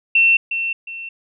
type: tone with echo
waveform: sine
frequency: 2700 Hz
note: E7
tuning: 41 cents sharp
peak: -10 dBFS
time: 0.15-0.37 s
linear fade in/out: 5 ms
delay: 360 ms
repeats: 2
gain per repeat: -9 dB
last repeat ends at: 1.09 s
effects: none